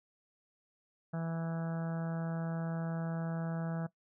harmonic tone, 164.81 Hz, E3, in tune, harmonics 1 / 2 / 3 / 4 / 5 / 6 / 7 / 8 / 9 / 10, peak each -34 / -50 / -48 / -44 / -50 / -58 / -56 / -52 / -53 / -56 dBFS, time 1.13-3.87 s, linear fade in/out 10 ms, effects noise-tail reverb RT60 0.1 s tail -18 dB re dry

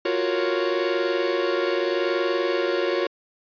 45% pulse chord, Gb major seventh, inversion third, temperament equal, 349.2 / 370 / 466.2 / 554.4 Hz, F4 / Gb4 / Bb4 / Db5, 0 / 0 / 0 / 0 cents, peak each -26 / -27 / -28 / -27 dBFS, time 0.05-3.07 s, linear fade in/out 5 ms, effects resampled to 11025 Hz

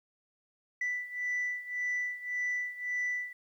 sine beating tone pair, 1978 / 1979.8 Hz, B6 / B6, +2 / +4 cents, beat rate 1.8 Hz, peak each -32 / -35 dBFS, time 0.81-3.33 s, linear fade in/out 5 ms, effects tanh soft clip ceiling -27 dBFS + 11-bit

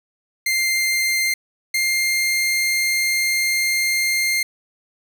sawtooth tone pair in turn, 2098 / 2110 Hz, C7 / C7, +4 / +14 cents, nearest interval unison, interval 10 cents, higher second, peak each -14 dBFS, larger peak neither, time 0.46-1.34 / 1.74-4.43 s, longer second, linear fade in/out 5 ms, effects none

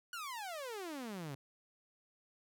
sawtooth exponential sweep, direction down, 1480 to 130.81 Hz, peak -38 dBFS, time 0.13-1.35 s, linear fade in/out 2 ms, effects none

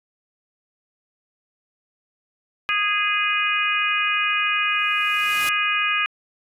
harmonic tone, 413 Hz, G#4, 10 cents flat, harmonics 3 / 4 / 5 / 6 / 7, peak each -25 / -26 / -28 / -22 / -28 dBFS, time 2.69-6.06 s, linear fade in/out 0 ms
white noise with exponential growth, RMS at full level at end -27 dBFS, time 4.66-5.49 s, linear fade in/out 1 ms, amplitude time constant 180 ms
effects resampled to 32000 Hz

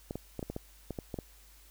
clicks, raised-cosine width 2 ms, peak -23 dBFS, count 10, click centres 0.109 / 0.156 / 0.393 / 0.428 / 0.5 / 0.564 / 0.907 / 0.988 / 1.142 / 1.188 s, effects added 50 Hz sine -57 dBFS peak until 1.7 s + white hiss -60 dBFS RMS until 1.7 s

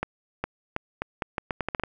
accelerating click train, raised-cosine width 0.5 ms, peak -12 dBFS, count 12, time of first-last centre 0.03-1.836 s, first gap 410 ms, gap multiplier 0.79, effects none

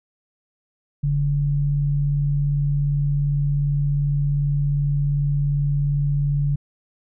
sine tone pair together, 40.04 / 142.7 Hz, E1 / D3, -50 / -49 cents, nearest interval octave + minor seventh, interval 2201 cents, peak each -26 / -18 dBFS, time 1.03-6.56 s, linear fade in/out 10 ms, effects none

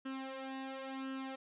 sawtooth tone with flanger, 266.2 Hz, C4, 30 cents sharp, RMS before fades -43 dBFS, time 0.05-1.36 s, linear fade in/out 10 ms, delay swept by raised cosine 0.67 to 2.67 ms, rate 0.95 Hz, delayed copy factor +0.75, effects resampled to 8000 Hz

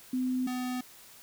sine / square tone pair in turn, 254.8 / 251.3 Hz, C4 / B3, -46 / +30 cents, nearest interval unison, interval 24 cents, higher first, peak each -27 / -32 dBFS, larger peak first, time 0.13-0.47 / 0.47-0.81 s, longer neither, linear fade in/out 5 ms, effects white hiss -53 dBFS RMS until 1.22 s

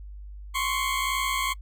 20% pulse tone pair together, 1046.5 / 1108.7 Hz, C6 / C#6, 0 / 0 cents, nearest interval minor second, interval 100 cents, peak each -23 dBFS, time 0.54-1.54 s, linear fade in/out 20 ms, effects noise-tail reverb RT60 0.1 s tail -26 dB re dry + added 50 Hz sine -38 dBFS peak until 1.61 s

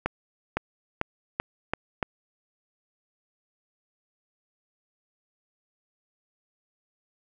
accelerating click train, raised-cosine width 0.5 ms, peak -10 dBFS, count 6, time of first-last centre 0.06-2.028 s, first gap 510 ms, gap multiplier 0.87, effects none

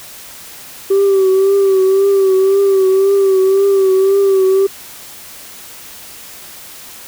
sine tone with vibrato, 387.5 Hz, G4, 20 cents flat, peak -6 dBFS, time 0.9-4.67 s, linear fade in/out 10 ms, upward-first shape triangle, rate 1.9 Hz, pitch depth 51 cents each way, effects tanh soft clip ceiling -6 dBFS + white hiss -34 dBFS RMS until 7.07 s

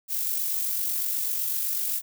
violet noise with amplitude modulation, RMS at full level -26 dBFS, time 0.08-2.02 s, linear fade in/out 50 ms, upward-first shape sine, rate 48 Hz, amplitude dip 35%, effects none

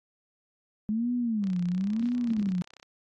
sine tone with vibrato, 207.7 Hz, G#3, in tune, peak -25 dBFS, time 0.89-2.62 s, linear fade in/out 0 ms, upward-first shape sine, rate 0.99 Hz, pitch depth 290 cents each way
click train, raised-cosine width 0.2 ms, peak -31 dBFS, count 46, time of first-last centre 1.44-2.829 s, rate 32.4 Hz
effects AAC 32 kbps

